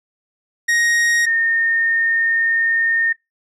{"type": "tone pair in turn", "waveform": ["45% pulse", "sine"], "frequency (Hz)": [1874, 1830.1], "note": ["A#6", "A#6"], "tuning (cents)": [9, -32], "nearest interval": "unison", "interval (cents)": 41, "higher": "first", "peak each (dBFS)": -14, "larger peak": "neither", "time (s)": [[0.68, 1.26], [1.26, 3.13]], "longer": "second", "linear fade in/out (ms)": 10, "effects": ["noise-tail reverb RT60 0.2 s tail -23 dB re dry", "low-pass 9000 Hz 12 dB/octave"]}